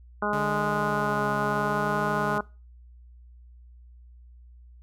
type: harmonic tone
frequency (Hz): 207.7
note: G#3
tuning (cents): 0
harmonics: 1 / 2 / 3 / 4 / 5 / 6 / 7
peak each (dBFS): -32 / -32 / -32 / -32 / -32 / -32 / -32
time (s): 0.22-2.41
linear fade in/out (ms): 5
type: tone with vibrato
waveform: sawtooth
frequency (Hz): 144.6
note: D3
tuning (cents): -27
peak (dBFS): -28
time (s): 0.33-2.38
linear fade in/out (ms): 2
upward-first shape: sine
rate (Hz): 0.74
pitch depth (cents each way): 62
effects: noise-tail reverb RT60 0.3 s tail -22 dB re dry + added 60 Hz sine -47 dBFS peak until 4.82 s